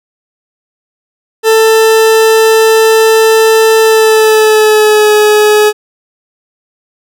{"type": "tone with pitch glide", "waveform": "40% pulse", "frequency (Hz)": [443.6, 422.8], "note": ["A4", "G#4"], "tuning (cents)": [14, 31], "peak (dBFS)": -3, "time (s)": [1.43, 5.73], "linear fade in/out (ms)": 50, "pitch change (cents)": -83, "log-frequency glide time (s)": [3.81, 5.12], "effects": []}